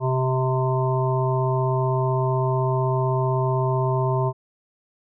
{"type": "harmonic tone", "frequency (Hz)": 129.7, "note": "C3", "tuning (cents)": -15, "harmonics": [1, 3, 5, 7, 8], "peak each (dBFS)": [-21, -26, -28, -29, -30], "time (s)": [0, 4.33], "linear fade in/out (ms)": 50, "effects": []}